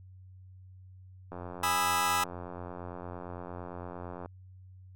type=click train; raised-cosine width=1 ms; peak=-27 dBFS; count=262; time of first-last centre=1.32-4.259 s; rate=88.8 Hz
type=chord; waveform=sawtooth; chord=E major seventh; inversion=first; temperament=just; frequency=824.1 / 988.9 / 1236.1 / 1318.5 Hz; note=G#5 / B5 / D#6 / E6; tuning=-14 / +2 / -12 / 0 cents; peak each=-28 dBFS; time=1.63-2.24 s; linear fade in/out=5 ms
effects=added 93 Hz sine -49 dBFS peak until 4.95 s